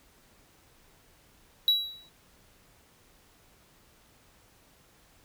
triangle tone with exponential decay, 3899 Hz, B7, 23 cents flat, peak -16 dBFS, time 1.68-2.09 s, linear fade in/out 1 ms, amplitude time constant 87 ms, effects pink hiss -61 dBFS RMS until 5.24 s

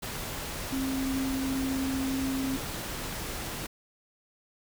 sine tone in noise, 266.3 Hz, C4, 31 cents sharp, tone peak -28 dBFS, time 0.72-2.57 s, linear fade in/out 10 ms, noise pink, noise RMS -36 dBFS, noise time 0.02-3.67 s, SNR +5 dB, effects none

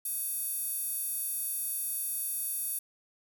square tone with high-pass filter, 512 Hz, C5, 38 cents flat, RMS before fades -34 dBFS, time 0.05-2.79 s, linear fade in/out 5 ms, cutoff 11000 Hz, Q 4.3, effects none

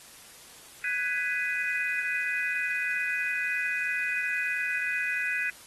sine chord, G# minor seventh, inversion third, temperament just, 1495.1 / 1661.2 / 1993.5 / 2492 Hz, F#6 / G#6 / B6 / D#7, +18 / 0 / +16 / +2 cents, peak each -33 / -33 / -32 / -31 dBFS, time 0.84-5.5 s, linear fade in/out 2 ms, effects white hiss -50 dBFS RMS until 5.66 s + AAC 32 kbps

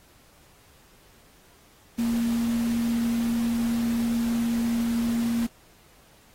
sine tone in noise, 233.1 Hz, A#3, in tune, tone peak -22 dBFS, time 1.98-5.47 s, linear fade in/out 10 ms, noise pink, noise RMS -39 dBFS, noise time 1.98-5.47 s, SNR +14 dB, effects pink hiss -57 dBFS RMS until 6.34 s + AAC 48 kbps

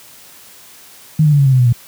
sine tone with pitch steps, 155.56 / 149.74 / 144.14 / 138.75 / 133.56 / 128.56 / 123.75 / 119.12 Hz, D#3 / D3 / D3 / C#3 / C3 / C3 / B2 / A#2, 0 / +34 / -32 / +2 / +36 / -30 / +4 / +38 cents, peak -7 dBFS, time 1.19-1.726 s, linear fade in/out 5 ms, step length 67 ms, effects white hiss -41 dBFS RMS until 1.87 s + high-pass 60 Hz 12 dB/octave

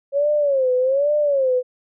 sine tone with vibrato, 548 Hz, C#5, 20 cents flat, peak -15 dBFS, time 0.12-1.63 s, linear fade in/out 50 ms, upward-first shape sine, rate 1.2 Hz, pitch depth 150 cents each way, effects none

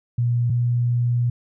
sine tone pair in turn, 120 / 120.76 Hz, B2 / B2, -49 / -38 cents, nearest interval unison, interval 11 cents, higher second, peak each -17 dBFS, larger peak neither, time 0.18-0.5 / 0.5-1.3 s, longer second, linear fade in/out 5 ms, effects none

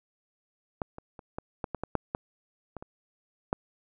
clicks, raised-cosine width 1 ms, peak -16 / -27 / -30 / -20 / -17 / -18 / -18 / -11 / -15 / -24 / -27 / -12 dBFS, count 12, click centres 0.818 / 0.984 / 1.192 / 1.385 / 1.642 / 1.747 / 1.836 / 1.953 / 2.149 / 2.767 / 2.825 / 3.529 s, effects none

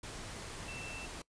sine tone in noise, 2674 Hz, E7, 24 cents sharp, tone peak -45 dBFS, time 0.68-1.06 s, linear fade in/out 5 ms, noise pink, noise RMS -45 dBFS, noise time 0.03-1.22 s, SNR -3 dB, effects noise-tail reverb RT60 0.1 s tail -21 dB re dry + resampled to 22050 Hz

